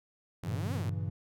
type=exponential two-way sweep; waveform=sawtooth; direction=up then down; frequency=75.6 to 288.5 to 95.6 Hz; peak=-34 dBFS; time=0.43-0.9 s; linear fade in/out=5 ms; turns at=0.74 s
type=chord; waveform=triangle; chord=G diminished seventh; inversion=none; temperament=equal; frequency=98 / 116.54 / 138.59 / 164.81 Hz; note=G2 / Bb2 / Db3 / Fb3; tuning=0 / 0 / 0 / 0 cents; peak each=-32 / -38 / -38 / -37 dBFS; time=0.44-1.1 s; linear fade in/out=10 ms
effects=none